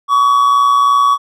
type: tone with amplitude modulation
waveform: triangle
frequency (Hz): 1130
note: C#6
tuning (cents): +33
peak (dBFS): -4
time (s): 0.08-1.18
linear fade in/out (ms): 50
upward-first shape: sine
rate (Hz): 123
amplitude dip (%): 45
effects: none